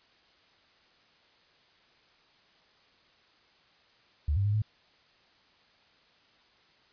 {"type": "tone with pitch steps", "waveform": "sine", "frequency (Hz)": [73.6, 98.9, 103.3, 107.3], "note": ["D2", "G2", "G#2", "A2"], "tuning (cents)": [4, 16, -9, -43], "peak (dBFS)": -24, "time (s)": [4.28, 4.62], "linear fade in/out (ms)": 5, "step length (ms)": 85, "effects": ["white hiss -63 dBFS RMS until 6.92 s", "resampled to 11025 Hz"]}